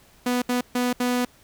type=tone bursts at uneven times; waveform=sawtooth; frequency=246.9 Hz; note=B3; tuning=in tune; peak=-17 dBFS; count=4; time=0.26-0.42 / 0.49-0.61 / 0.75-0.93 / 1-1.25 s; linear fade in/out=5 ms; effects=pink hiss -55 dBFS RMS until 1.43 s